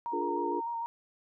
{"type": "tone with vibrato", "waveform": "sine", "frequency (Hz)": 931, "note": "A#5", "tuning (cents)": -2, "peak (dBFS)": -32, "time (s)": [0.06, 0.86], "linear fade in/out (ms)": 0, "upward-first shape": "square", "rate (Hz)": 6.6, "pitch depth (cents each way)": 18}
{"type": "chord", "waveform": "sine", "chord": "Bb dominant seventh", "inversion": "first", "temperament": "just", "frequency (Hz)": [291.4, 349.6, 419.5, 466.2], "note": ["D4", "F4", "Ab4", "Bb4"], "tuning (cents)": [-13, 2, 17, 0], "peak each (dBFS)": [-37, -34, -37, -39], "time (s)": [0.12, 0.61], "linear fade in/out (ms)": 20}
{"effects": []}